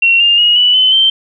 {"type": "tone with pitch steps", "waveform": "sine", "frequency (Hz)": [2733, 2807, 2882, 2960, 3039, 3121], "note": ["F7", "F7", "F#7", "F#7", "F#7", "G7"], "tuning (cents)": [-38, 8, -46, 0, 46, -8], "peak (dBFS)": -6, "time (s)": [0.02, 1.1], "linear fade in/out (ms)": 5, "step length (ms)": 180, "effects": []}